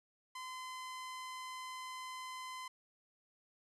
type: tone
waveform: sawtooth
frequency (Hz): 1026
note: C6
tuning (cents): -34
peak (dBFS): -40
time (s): 0.35-2.68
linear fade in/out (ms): 5
effects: low-pass 10000 Hz 12 dB/octave